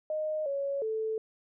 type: tone with pitch steps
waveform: sine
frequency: 618 / 557 / 439.6 Hz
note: D#5 / C#5 / A4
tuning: -12 / +8 / -2 cents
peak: -29 dBFS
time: 0.1-1.18 s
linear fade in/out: 2 ms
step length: 360 ms
effects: none